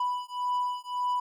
triangle beating tone pair, 987.8 / 989.6 Hz, B5 / B5, 0 / +3 cents, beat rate 1.8 Hz, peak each -29 dBFS, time 0-1.2 s, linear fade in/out 5 ms, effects none

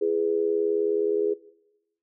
sine tone with amplitude modulation, 415.3 Hz, G#4, in tune, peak -17 dBFS, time 0.01-1.34 s, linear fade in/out 10 ms, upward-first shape sine, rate 79.5 Hz, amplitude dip 85%, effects noise-tail reverb RT60 0.9 s tail -20 dB re dry

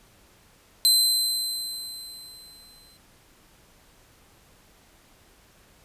sawtooth tone with exponential decay, 4078 Hz, C8, 45 cents flat, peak -12 dBFS, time 0.85-2.97 s, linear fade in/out 0 ms, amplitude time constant 460 ms, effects pink hiss -57 dBFS RMS until 5.84 s + resampled to 32000 Hz

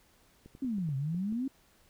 clicks, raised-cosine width 3 ms, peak -37 dBFS, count 7, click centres 0.46 / 0.551 / 0.647 / 0.784 / 0.889 / 1.146 / 1.325 s
sine exponential two-way sweep, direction down then up, 277.2 to 130.81 to 277.2 Hz, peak -30 dBFS, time 0.62-1.48 s, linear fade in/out 5 ms, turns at 0.96 s
effects pink hiss -65 dBFS RMS until 1.89 s

